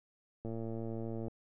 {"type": "click train", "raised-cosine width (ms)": 2, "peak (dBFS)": -28, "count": 95, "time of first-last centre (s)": [0.45, 1.282], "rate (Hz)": 113, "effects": []}